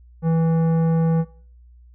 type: tone with tanh clipping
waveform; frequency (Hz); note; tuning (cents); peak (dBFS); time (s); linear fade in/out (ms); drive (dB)
triangle; 163.7; E3; -12; -18; 0.22-1.25; 50; 17
effects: noise-tail reverb RT60 0.5 s tail -20 dB re dry + added 60 Hz sine -45 dBFS peak until 1.94 s